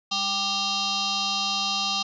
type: tone with frequency modulation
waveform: sine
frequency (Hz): 201.1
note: G3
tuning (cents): +44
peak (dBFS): -23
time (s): 0.11-2.03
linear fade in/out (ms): 10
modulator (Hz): 987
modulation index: 5.1
effects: resampled to 16000 Hz + 10-bit